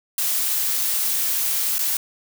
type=noise with dropouts; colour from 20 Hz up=blue; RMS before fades=-22 dBFS; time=0.18-1.97 s; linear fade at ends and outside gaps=2 ms; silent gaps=1.783-1.791 s; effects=none